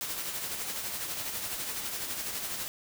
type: noise with tremolo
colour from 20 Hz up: white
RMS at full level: -34 dBFS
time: 0.01-2.68 s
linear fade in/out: 0 ms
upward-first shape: sine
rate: 12 Hz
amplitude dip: 40%
effects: none